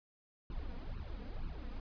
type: noise with flanger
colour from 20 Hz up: brown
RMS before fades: -42 dBFS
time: 0.5-1.8 s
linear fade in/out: 2 ms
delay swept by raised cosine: 0.71 to 4.21 ms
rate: 2.1 Hz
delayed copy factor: +0.9
effects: resampled to 11025 Hz